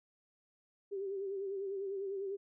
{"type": "tone with vibrato", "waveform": "sine", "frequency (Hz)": 392, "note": "G4", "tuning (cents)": 0, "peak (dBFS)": -36, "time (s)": [0.91, 2.37], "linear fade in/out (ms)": 20, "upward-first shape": "sine", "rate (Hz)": 10, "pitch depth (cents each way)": 53, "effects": []}